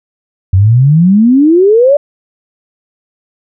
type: exponential sweep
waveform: sine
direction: up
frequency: 90.1 to 595 Hz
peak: -3 dBFS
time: 0.53-1.97 s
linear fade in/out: 5 ms
effects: none